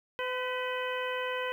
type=harmonic tone with a mistuned harmonic; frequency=506 Hz; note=B4; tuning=42 cents sharp; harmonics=1 / 2 / 3 / 4 / 5 / 6; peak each=-34 / -37 / -39 / -40 / -41 / -42 dBFS; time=0.19-1.52 s; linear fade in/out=0 ms; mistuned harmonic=4; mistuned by=-52 cents; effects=10-bit